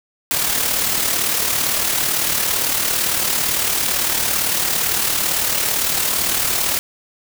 white noise with amplitude modulation, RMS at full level -17 dBFS, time 0.31-6.79 s, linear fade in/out 0 ms, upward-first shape sine, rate 37.8 Hz, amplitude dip 45%, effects none

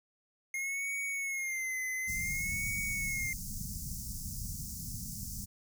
square tone with vibrato, 2136 Hz, C7, 35 cents sharp, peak -34 dBFS, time 0.54-3.33 s, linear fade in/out 2 ms, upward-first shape sine, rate 0.56 Hz, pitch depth 83 cents each way
pink band-stop noise, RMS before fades -40 dBFS, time 2.07-5.46 s, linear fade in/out 20 ms, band 220 to 5300 Hz, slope 48 dB/octave
effects none

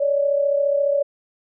sine tone pair together, 564 / 598.5 Hz, C#5 / D5, +30 / +33 cents, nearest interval minor second, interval 103 cents, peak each -17 / -24 dBFS, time 0-1.03 s, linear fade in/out 10 ms, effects none

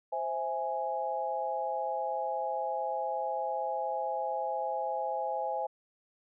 sine chord, C augmented, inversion none, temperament equal, 523.3 / 659.3 / 830.6 Hz, C5 / E5 / G#5, 0 / 0 / 0 cents, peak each -36 / -36 / -33 dBFS, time 0.12-5.67 s, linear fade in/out 10 ms, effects none

